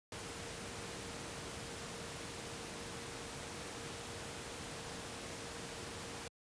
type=tone in noise; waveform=sine; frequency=466.2 Hz; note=A#4; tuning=in tune; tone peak=-54 dBFS; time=0.12-6.28 s; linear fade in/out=2 ms; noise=pink; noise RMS=-45 dBFS; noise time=0.12-6.28 s; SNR=-12 dB; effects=high-pass 80 Hz 12 dB/octave + resampled to 22050 Hz